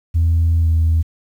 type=tone with pitch glide; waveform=sine; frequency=82.8 to 81.19 Hz; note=E2 to E2; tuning=+8 to -26 cents; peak=-10 dBFS; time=0.14-1.03 s; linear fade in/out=20 ms; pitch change=-34 cents; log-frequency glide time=0.61-0.68 s; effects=tanh soft clip ceiling -9 dBFS + 8-bit